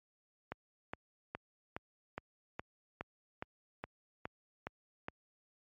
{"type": "click train", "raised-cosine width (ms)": 0.5, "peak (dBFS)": -24, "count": 12, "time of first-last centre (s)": [0.52, 5.084], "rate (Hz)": 2.41, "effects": ["high-pass 60 Hz 12 dB/octave", "MP3 48 kbps"]}